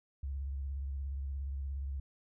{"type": "tone with vibrato", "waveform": "sine", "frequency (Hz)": 68.7, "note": "C#2", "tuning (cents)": -15, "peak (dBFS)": -35, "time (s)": [0.23, 2], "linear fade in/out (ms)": 5, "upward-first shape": "triangle", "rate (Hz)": 17, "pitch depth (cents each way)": 100, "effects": []}